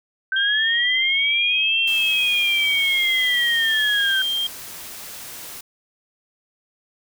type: linear two-way sweep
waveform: sine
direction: up then down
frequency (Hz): 1532 to 2710 to 1532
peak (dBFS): -19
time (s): 0.32-4.22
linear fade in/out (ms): 2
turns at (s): 1.81
type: tone with vibrato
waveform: sine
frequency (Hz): 3223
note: G7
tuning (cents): +47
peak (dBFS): -20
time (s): 0.36-4.47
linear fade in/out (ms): 5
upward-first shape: sine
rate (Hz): 1.2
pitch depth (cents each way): 21
type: noise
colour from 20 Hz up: white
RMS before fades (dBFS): -36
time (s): 1.87-5.61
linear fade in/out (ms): 5
effects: none